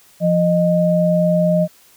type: tone pair together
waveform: sine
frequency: 173.2 / 617.2 Hz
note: F3 / D#5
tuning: -14 / -14 cents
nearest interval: octave + minor seventh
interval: 2200 cents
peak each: -15 dBFS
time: 0.2-1.68 s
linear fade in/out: 50 ms
effects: white hiss -50 dBFS RMS until 1.96 s